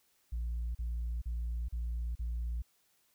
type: tone bursts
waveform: sine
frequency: 58.27 Hz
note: A#1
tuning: in tune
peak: -31 dBFS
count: 5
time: 0.32-2.622 s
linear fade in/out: 10 ms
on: 430 ms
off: 38 ms
effects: tanh soft clip ceiling -31 dBFS + white hiss -72 dBFS RMS until 3.14 s